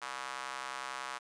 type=tone with high-pass filter; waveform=square; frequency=65.41 Hz; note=C2; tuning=in tune; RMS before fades=-41 dBFS; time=0.01-1.19 s; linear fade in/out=20 ms; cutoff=1100 Hz; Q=2; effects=resampled to 22050 Hz + 10-bit